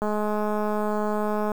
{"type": "click train", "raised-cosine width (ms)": 1, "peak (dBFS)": -14, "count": 317, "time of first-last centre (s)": [0.02, 1.518], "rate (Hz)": 211, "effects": ["7-bit"]}